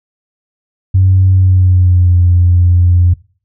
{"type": "tone with pitch glide", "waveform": "sine", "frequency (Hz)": [94.1, 88.31], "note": ["F#2", "F2"], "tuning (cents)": [30, 20], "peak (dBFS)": -4, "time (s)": [0.94, 3.14], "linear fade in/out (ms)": 10, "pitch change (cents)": -110, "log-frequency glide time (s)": [1.33, 2.18], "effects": ["noise-tail reverb RT60 0.4 s tail -21 dB re dry", "tanh soft clip ceiling 0 dBFS"]}